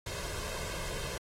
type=noise with comb filter; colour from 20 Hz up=pink; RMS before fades=-38 dBFS; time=0.06-1.18 s; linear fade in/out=5 ms; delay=1.9 ms; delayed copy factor=+0.65; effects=low-pass 10000 Hz 12 dB/octave + AAC 48 kbps